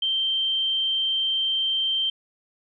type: tone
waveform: sine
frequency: 3136 Hz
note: G7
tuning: in tune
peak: -21 dBFS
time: 0.02-2.1 s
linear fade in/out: 5 ms
effects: none